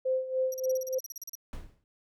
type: tone with tremolo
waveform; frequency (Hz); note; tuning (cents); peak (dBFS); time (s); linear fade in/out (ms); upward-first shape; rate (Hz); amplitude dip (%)
sine; 519; C5; -14; -24; 0.05-0.99; 10; sine; 3.4; 75
type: tone bursts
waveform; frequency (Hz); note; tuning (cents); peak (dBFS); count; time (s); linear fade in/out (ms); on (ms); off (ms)
30% pulse; 5760; F#8; -47; -34; 15; 0.52-1.353; 2; 21; 37
type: noise with exponential decay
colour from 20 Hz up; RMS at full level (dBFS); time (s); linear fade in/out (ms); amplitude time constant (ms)
brown; -34; 1.53-1.84; 1; 67
effects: none